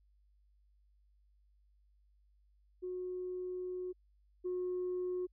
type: tone pair in turn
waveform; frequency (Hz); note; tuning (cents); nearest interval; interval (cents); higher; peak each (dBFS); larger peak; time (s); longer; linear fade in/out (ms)
sine; 364.7 / 362.7; F#4 / F#4; -25 / -34; unison; 9; first; -37 / -33; second; 2.82-3.93 / 4.44-5.27; first; 20
effects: tanh soft clip ceiling -31 dBFS + added 50 Hz sine -66 dBFS peak until 5.32 s